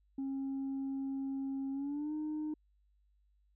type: tone with pitch glide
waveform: sine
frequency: 271 to 305.9 Hz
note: C#4 to D#4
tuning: -39 to -29 cents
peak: -33 dBFS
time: 0.18-2.54 s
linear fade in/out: 5 ms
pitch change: +210 cents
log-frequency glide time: 1.72-2.13 s
effects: tanh soft clip ceiling -33 dBFS + added 50 Hz sine -68 dBFS peak until 3.55 s